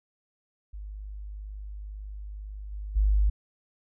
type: tone with level steps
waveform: sine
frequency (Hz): 51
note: G#1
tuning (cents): -31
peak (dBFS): -36 / -33 / -19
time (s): 0.73-3.3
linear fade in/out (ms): 10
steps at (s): 2.71 / 2.95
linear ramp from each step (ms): 20
effects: none